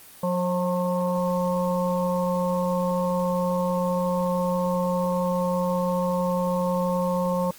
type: harmonic tone with a mistuned harmonic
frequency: 180.2 Hz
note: F#3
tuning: 45 cents flat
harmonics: 1 / 3 / 5 / 6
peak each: -25 / -25 / -31 / -32 dBFS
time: 0.23-7.51 s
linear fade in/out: 5 ms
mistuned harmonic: 3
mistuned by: -19 cents
effects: white hiss -47 dBFS RMS until 7.58 s + Opus 24 kbps